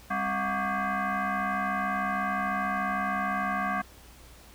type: tone with frequency modulation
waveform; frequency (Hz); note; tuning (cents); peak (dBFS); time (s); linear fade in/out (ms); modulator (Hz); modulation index
sine; 198.3; G3; +20; -26; 0.1-3.82; 10; 463; 3.4
effects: added 59 Hz sine -53 dBFS peak until 4.54 s + pink hiss -53 dBFS RMS until 4.54 s